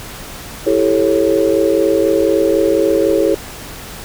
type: chord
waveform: sine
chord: A dominant seventh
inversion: second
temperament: just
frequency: 330 / 396 / 440 / 550 Hz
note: E4 / G4 / A4 / C#5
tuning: +2 / +18 / 0 / -14 cents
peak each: -16 dBFS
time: 0.66-3.35 s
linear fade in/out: 10 ms
effects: pink hiss -31 dBFS RMS until 4.04 s